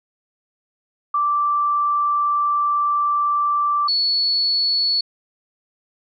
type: tone pair in turn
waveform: sine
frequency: 1171 / 4411 Hz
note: D6 / C#8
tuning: -5 / -9 cents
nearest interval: octave + major seventh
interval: 2296 cents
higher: second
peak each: -16 dBFS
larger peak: neither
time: 1.14-3.88 / 3.88-5.01 s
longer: first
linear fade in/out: 5 ms
effects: none